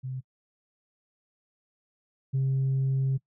sine tone pair in turn, 130 / 133.96 Hz, C3 / C3, -11 / +41 cents, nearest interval minor second, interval 52 cents, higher second, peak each -31 / -21 dBFS, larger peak second, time 0.03-0.21 / 2.33-3.18 s, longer second, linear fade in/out 20 ms, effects noise-tail reverb RT60 0.1 s tail -22 dB re dry + tanh soft clip ceiling -21 dBFS

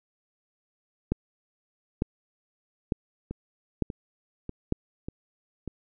two click trains, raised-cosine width 3 ms, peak -11 / -21 dBFS, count 5 / 5, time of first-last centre 1.12-4.724 / 3.31-5.677 s, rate 1.11 / 1.69 Hz, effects none

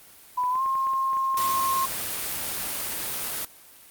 sine tone with pitch glide, 995 to 1066.4 Hz, B5 to C6, +13 to +33 cents, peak -22 dBFS, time 0.37-1.86 s, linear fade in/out 10 ms, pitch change +120 cents, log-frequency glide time 0.5-0.62 s
clicks, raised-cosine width 0.5 ms, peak -28 dBFS, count 12, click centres 0.437 / 0.555 / 0.661 / 0.754 / 0.87 / 0.935 / 1.132 / 1.17 / 1.344 / 1.488 / 1.656 / 1.761 s
white noise, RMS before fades -30 dBFS, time 1.37-3.45 s, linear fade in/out 2 ms
effects white hiss -50 dBFS RMS until 3.9 s + Opus 32 kbps

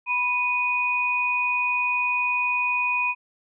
sine tone pair together, 984 / 2480 Hz, B5 / D#7, -7 / -6 cents, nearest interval octave + major third, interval 1601 cents, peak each -26 / -22 dBFS, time 0.06-3.15 s, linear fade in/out 50 ms, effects none

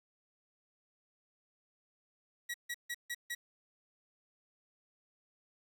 sawtooth tone bursts, 1919 Hz, A#6, 50 cents sharp, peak -33 dBFS, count 5, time 2.49-3.35 s, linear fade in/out 10 ms, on 52 ms, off 150 ms, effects 11-bit

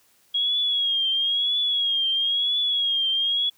sine tone with vibrato, 3294 Hz, G#7, 15 cents flat, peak -20 dBFS, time 0.34-3.5 s, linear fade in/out 10 ms, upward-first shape triangle, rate 1 Hz, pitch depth 81 cents each way, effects white hiss -61 dBFS RMS until 3.57 s

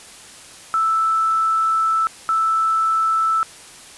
sine tone bursts at uneven times, 1318.5 Hz, E6, in tune, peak -15 dBFS, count 2, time 0.74-2.07 / 2.29-3.43 s, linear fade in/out 0 ms, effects white hiss -41 dBFS RMS until 3.97 s + resampled to 24000 Hz

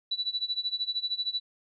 sine tone with tremolo, 3951 Hz, B7, in tune, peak -25 dBFS, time 0.11-1.4 s, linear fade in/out 5 ms, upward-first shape sine, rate 13 Hz, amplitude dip 90%, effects none

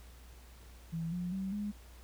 sine tone with pitch steps, 164.81 / 177.66 / 191.52 / 206.5 Hz, E3 / F3 / G3 / G#3, 0 / +30 / -40 / -10 cents, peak -34 dBFS, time 0.92-1.72 s, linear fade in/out 20 ms, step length 200 ms, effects added 60 Hz sine -52 dBFS peak until 2.03 s + pink hiss -60 dBFS RMS until 2.03 s

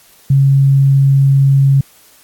sine tone, 137.2 Hz, C#3, 17 cents flat, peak -6 dBFS, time 0.3-1.81 s, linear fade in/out 5 ms, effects white hiss -46 dBFS RMS until 2.23 s + AAC 64 kbps

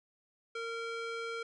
square tone with band-pass filter, 460 Hz, A#4, 23 cents flat, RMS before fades -39 dBFS, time 0.55-1.43 s, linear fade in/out 5 ms, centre 1700 Hz, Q 0.75, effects resampled to 22050 Hz

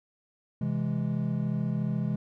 triangle chord, C augmented, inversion none, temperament equal, 130.81 / 164.81 / 207.7 Hz, C3 / E3 / G#3, 0 / 0 / 0 cents, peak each -29 dBFS, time 0.61-2.16 s, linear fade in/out 5 ms, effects none

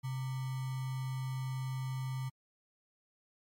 sine tone with sample-and-hold, 130.81 Hz, C3, in tune, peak -34 dBFS, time 0.03-2.3 s, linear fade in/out 20 ms, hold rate 1050 Hz, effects MP3 64 kbps

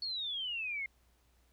sine exponential sweep, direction down, 4439 to 2112 Hz, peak -35 dBFS, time 0.02-0.86 s, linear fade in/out 2 ms, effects added 60 Hz sine -68 dBFS peak until 1.52 s + pink hiss -73 dBFS RMS until 1.52 s

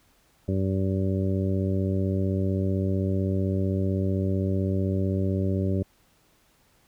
harmonic tone, 95.7 Hz, G2, 41 cents flat, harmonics 1 / 2 / 3 / 4 / 5 / 6, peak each -25 / -28 / -32 / -32 / -39 / -36 dBFS, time 0.48-5.83 s, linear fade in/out 5 ms, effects pink hiss -63 dBFS RMS until 6.87 s

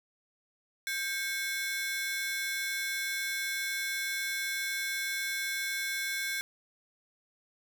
sawtooth ring-modulated tone, 1888 Hz, A#6, 22 cents sharp, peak -25 dBFS, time 0.87-6.41 s, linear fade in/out 0 ms, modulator 305 Hz, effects 10-bit

